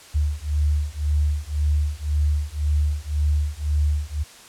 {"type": "beating tone pair", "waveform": "sine", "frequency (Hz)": [73.42, 75.32], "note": ["D2", "D2"], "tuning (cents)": [0, 44], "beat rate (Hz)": 1.9, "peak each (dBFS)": -22, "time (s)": [0.14, 4.24], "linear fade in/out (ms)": 20, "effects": ["white hiss -45 dBFS RMS until 4.48 s", "low-pass 9000 Hz 12 dB/octave"]}